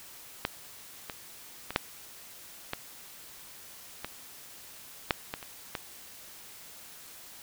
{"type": "clicks", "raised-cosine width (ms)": 0.3, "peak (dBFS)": [-11, -20, -19, -7, -15, -18, -7, -17, -26, -16], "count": 10, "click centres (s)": [0.451, 1.098, 1.706, 1.761, 2.734, 4.046, 5.108, 5.339, 5.428, 5.752], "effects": ["white hiss -49 dBFS RMS until 7.42 s"]}